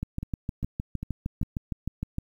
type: two click trains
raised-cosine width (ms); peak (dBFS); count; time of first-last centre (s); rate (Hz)
5; -20 / -17; 4 / 15; 0.23-1.43 / 0.03-2.184; 2.5 / 6.5
effects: 9-bit

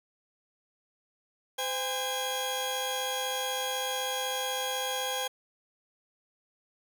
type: tone cluster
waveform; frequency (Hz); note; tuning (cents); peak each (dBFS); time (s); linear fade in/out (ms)
sawtooth; 514 / 807 / 3284; C5 / G#5 / G#7; -31 / -50 / -20; -31; 1.58-5.28; 10
effects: none

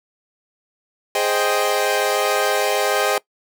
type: chord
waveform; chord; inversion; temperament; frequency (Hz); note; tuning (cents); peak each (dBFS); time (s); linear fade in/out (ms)
sawtooth; Ab major seventh; none; equal; 415.3 / 523.3 / 622.3 / 784; Ab4 / C5 / Eb5 / G5; 0 / 0 / 0 / 0; -19; 1.15-3.18; 2
effects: noise-tail reverb RT60 0.1 s tail -21 dB re dry

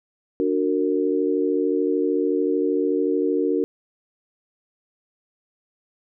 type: chord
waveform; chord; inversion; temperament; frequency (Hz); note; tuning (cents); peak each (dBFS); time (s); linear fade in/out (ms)
sine; D augmented; none; just; 293.7 / 367.1 / 458.9; D4 / F#4 / A#4; 0 / -14 / -27; -23; 0.4-3.64; 0
effects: none

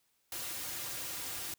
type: noise with comb filter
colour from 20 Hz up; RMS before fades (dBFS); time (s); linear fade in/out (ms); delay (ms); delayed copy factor
white; -40; 0.32-1.54; 2; 4.6; -0.6
effects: white hiss -75 dBFS RMS until 1.58 s

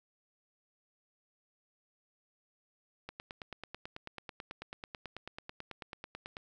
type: click train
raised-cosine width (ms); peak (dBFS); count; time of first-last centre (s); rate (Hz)
0.3; -26; 31; 3.09-6.369; 9.15
effects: none

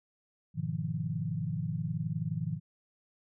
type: chord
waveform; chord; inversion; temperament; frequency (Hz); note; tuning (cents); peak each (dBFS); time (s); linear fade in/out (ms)
sine; F half-diminished seventh; first; equal; 103.83 / 123.47 / 155.56 / 174.61; Ab2 / Cb3 / Eb3 / F3; 0 / 0 / 0 / 0; -39 / -38 / -34 / -37; 0.54-2.6; 50
effects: none

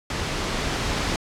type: noise with level ramp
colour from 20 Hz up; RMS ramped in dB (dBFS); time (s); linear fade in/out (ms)
pink; -27 to -24; 0.1-1.16; 2
effects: low-pass 6000 Hz 12 dB/octave

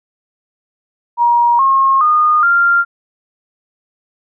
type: tone with pitch steps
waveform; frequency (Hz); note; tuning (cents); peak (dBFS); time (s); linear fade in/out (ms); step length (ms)
sine; 950 / 1078.7 / 1224.9 / 1390.9; A#5 / C#6 / D#6 / F6; +33 / -48 / -27 / -7; -8; 1.17-2.85; 50; 420
effects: none

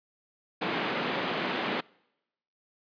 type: band-pass noise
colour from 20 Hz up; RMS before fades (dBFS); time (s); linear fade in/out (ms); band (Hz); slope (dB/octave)
pink; -31; 0.61-1.81; 10; 190 to 3500; 24
effects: noise-tail reverb RT60 0.9 s tail -26 dB re dry + resampled to 11025 Hz

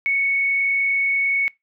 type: tone with frequency modulation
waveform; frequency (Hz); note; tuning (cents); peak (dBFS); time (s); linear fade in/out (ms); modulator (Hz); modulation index
sine; 2217; C#7; 0; -17; 0.06-1.48; 0; 30.8; 0.47
effects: noise-tail reverb RT60 0.2 s tail -24 dB re dry

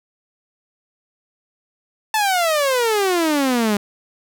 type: exponential sweep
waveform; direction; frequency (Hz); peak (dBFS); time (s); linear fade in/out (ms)
sawtooth; down; 887 to 200.3; -12; 2.14-3.77; 2
effects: none

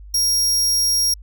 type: tone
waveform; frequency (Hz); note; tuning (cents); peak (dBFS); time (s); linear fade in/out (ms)
sawtooth; 5600; F8; +4; -13; 0.14-1.14; 5
effects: added 50 Hz sine -36 dBFS peak until 1.22 s

